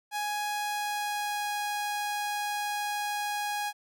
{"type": "tone with pitch glide", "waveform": "sawtooth", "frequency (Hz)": [832, 827.2], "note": ["G#5", "G#5"], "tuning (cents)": [3, -7], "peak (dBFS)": -26, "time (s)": [0.11, 3.73], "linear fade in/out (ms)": 50, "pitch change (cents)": -10, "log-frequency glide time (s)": [0.46, 1.48], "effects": []}